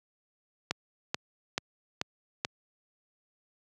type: click train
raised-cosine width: 0.2 ms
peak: -11 dBFS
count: 5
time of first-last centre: 0.71-2.449 s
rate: 2.3 Hz
effects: high-pass 100 Hz 12 dB/octave